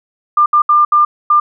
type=tone bursts at uneven times; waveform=sine; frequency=1197 Hz; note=D6; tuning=33 cents sharp; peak=-6 dBFS; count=5; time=0.37-0.46 / 0.53-0.62 / 0.69-0.85 / 0.92-1.05 / 1.3-1.4 s; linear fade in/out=5 ms; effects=none